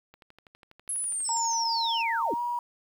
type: click train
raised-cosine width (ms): 0.3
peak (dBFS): -35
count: 18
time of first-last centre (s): 0.14-1.533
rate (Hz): 12.2
type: linear sweep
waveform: sine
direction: down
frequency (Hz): 10890 to 233.1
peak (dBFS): -28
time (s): 0.89-2.34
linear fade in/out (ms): 2
type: tone with tremolo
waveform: sine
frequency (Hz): 5340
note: E8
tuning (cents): +22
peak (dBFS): -35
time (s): 1.24-2.03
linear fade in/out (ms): 20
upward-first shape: sine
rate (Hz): 17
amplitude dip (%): 25
type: tone with pitch glide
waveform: sine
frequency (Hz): 918 to 960.9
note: A#5 to B5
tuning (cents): -27 to -48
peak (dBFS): -27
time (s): 1.29-2.59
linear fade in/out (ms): 2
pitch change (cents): +79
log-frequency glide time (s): 2.29-2.4
effects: 9-bit